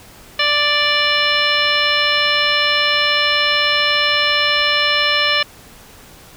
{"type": "harmonic tone", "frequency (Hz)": 587.3, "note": "D5", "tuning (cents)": 0, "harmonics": [1, 2, 3, 4, 5, 6, 7, 9], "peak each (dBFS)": [-24, -22, -20, -20, -19, -23, -23, -25], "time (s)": [0.39, 5.43], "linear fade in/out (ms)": 5, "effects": ["pink hiss -42 dBFS RMS until 6.36 s"]}